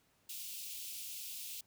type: high-pass noise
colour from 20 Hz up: white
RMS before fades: -45 dBFS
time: 0.29-1.61 s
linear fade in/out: 5 ms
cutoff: 2500 Hz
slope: 48 dB/octave
effects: pink hiss -72 dBFS RMS until 1.66 s + high-pass 60 Hz 12 dB/octave